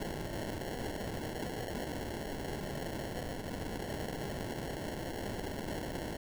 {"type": "noise with sample-and-hold", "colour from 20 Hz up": "blue", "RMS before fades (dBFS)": -39, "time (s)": [0, 6.17], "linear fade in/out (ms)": 5, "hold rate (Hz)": 1225, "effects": []}